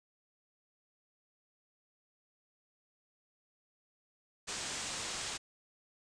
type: low-pass noise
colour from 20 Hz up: white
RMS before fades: -40 dBFS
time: 4.47-5.38 s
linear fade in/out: 20 ms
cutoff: 8600 Hz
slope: 48 dB/octave
effects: resampled to 22050 Hz